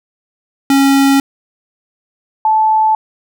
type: tone pair in turn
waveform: square / sine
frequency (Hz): 274.7 / 872.1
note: C#4 / A5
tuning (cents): -16 / -16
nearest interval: octave + minor sixth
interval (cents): 2000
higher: second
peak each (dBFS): -8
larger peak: neither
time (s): 0.7-1.2 / 2.45-2.95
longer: neither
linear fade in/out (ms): 2
effects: none